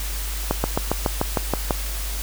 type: slowing click train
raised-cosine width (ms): 1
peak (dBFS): -5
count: 9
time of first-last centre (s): 0.51-1.708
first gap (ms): 130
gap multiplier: 1.04
effects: added 50 Hz sine -26 dBFS peak until 2.22 s + white hiss -32 dBFS RMS until 2.22 s